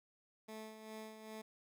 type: tone with tremolo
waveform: 15% pulse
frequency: 218.3 Hz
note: A3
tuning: 13 cents flat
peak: -40 dBFS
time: 0.48-1.42 s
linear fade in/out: 10 ms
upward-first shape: sine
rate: 2.5 Hz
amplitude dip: 55%
effects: none